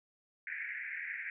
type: band-pass noise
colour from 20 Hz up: white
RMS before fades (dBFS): -41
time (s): 0.47-1.3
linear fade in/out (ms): 2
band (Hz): 1600 to 2300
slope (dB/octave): 96
effects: none